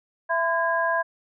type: tone cluster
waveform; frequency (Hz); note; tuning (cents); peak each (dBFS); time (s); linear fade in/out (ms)
sine; 666 / 1014 / 1634; E5 / B5 / G#6; +18 / +45 / -29; -25; 0.29-1.03; 20
effects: none